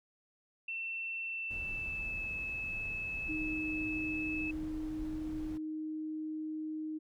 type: tone with pitch glide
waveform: sine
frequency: 2690 to 2600 Hz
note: E7 to E7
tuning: +34 to -24 cents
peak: -36 dBFS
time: 0.68-4.51 s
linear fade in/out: 5 ms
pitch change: -58 cents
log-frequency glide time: 1.25-2.3 s
type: noise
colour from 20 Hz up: brown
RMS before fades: -46 dBFS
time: 1.5-5.58 s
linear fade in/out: 10 ms
type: tone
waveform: sine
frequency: 311.1 Hz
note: D#4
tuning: in tune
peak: -36 dBFS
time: 3.28-6.99 s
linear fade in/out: 20 ms
effects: none